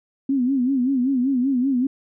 sine tone with vibrato, 260 Hz, C4, 11 cents flat, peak -17 dBFS, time 0.29-1.87 s, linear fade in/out 5 ms, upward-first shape sine, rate 5.2 Hz, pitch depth 120 cents each way, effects none

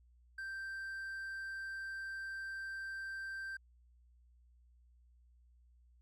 triangle tone, 1568 Hz, G6, in tune, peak -39 dBFS, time 0.38-3.57 s, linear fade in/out 5 ms, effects added 60 Hz sine -63 dBFS peak until 6.01 s

